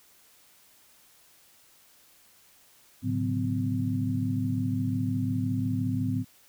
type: tone cluster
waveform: sine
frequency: 107.2 / 132.9 / 146.9 / 184.1 / 255.2 Hz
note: A2 / C3 / D3 / F#3 / C4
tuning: -45 / +27 / +1 / -8 / -43 cents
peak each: -29 / -37 / -37 / -35 / -29 dBFS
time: 3.02-6.25 s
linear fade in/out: 50 ms
effects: white hiss -59 dBFS RMS until 6.48 s